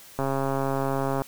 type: click train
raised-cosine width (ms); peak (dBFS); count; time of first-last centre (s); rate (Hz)
1; -13; 141; 0.19-1.219; 136
effects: white hiss -48 dBFS RMS until 1.27 s